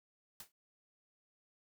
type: noise with exponential decay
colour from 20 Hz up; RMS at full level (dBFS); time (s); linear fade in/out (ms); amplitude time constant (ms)
white; -45; 0.4-0.52; 2; 24
effects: none